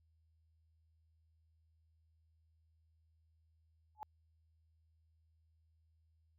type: tone with exponential growth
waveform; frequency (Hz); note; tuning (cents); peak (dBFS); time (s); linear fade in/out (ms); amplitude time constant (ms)
sine; 855; A5; -50; -38; 3.95-4.03; 0; 16
effects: added 80 Hz sine -70 dBFS peak until 6.38 s